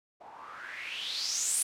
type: noise with low-pass filter sweep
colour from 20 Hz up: blue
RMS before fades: -35 dBFS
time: 0.2-1.63 s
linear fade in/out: 10 ms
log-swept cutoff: 690 to 10000 Hz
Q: 6
effects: none